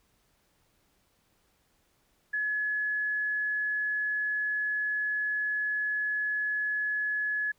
sine tone, 1700 Hz, G#6, 40 cents sharp, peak -27 dBFS, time 2.33-7.52 s, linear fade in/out 10 ms, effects pink hiss -70 dBFS RMS until 7.58 s

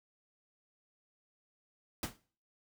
pink noise with exponential decay, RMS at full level -32 dBFS, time 2.03-2.17 s, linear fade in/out 2 ms, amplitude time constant 29 ms, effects noise-tail reverb RT60 0.4 s tail -17 dB re dry

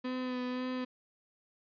35% pulse tone with vibrato, 252.4 Hz, B3, 38 cents sharp, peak -32 dBFS, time 0.04-0.85 s, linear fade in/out 10 ms, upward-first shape sine, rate 1.9 Hz, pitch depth 19 cents each way, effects resampled to 11025 Hz

